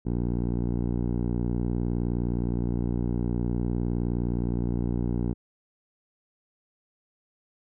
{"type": "tone with low-pass filter", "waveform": "10% pulse", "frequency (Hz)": 59.5, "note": "A#1", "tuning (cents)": 36, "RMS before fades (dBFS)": -27, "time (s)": [0.05, 5.34], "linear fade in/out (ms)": 20, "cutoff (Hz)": 390, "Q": 0.7, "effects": []}